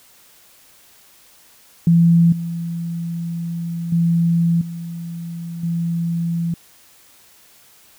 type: tone with level steps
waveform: sine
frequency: 168.7 Hz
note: E3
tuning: 40 cents sharp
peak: -9 / -22 / -13 / -26 / -18 dBFS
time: 1.87-6.54 s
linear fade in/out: 2 ms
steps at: 2.32 / 3.92 / 4.61 / 5.63 s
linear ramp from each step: 5 ms
effects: white hiss -50 dBFS RMS until 7.98 s